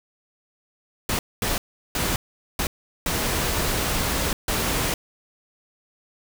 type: noise bursts at uneven times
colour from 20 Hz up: pink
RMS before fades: -24 dBFS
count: 6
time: 1.09-1.19 / 1.42-1.58 / 1.95-2.16 / 2.59-2.67 / 3.06-4.33 / 4.48-4.94 s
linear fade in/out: 2 ms
effects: none